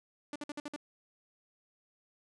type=tone bursts; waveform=sawtooth; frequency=293.7 Hz; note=D4; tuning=in tune; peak=-34 dBFS; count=6; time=0.33-0.762 s; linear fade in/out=2 ms; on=27 ms; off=54 ms; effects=resampled to 22050 Hz + 12-bit